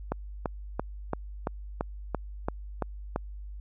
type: click train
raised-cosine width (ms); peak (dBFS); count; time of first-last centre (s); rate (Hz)
1; -14; 10; 0.12-3.161; 2.96
effects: added 50 Hz sine -38 dBFS peak until 3.6 s